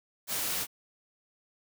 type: noise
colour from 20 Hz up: white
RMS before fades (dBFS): -32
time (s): 0.27-0.67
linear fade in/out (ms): 50
effects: none